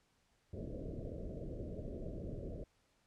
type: low-pass noise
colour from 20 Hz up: pink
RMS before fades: -44 dBFS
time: 0.53-2.64 s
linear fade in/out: 5 ms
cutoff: 640 Hz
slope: 96 dB/octave
effects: pink hiss -75 dBFS RMS until 3.06 s + low-pass 9000 Hz 12 dB/octave